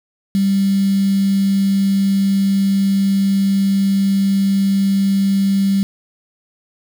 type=tone with quantisation; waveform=sine; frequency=196 Hz; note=G3; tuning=in tune; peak=-12 dBFS; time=0.35-5.83 s; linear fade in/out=0 ms; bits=5; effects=none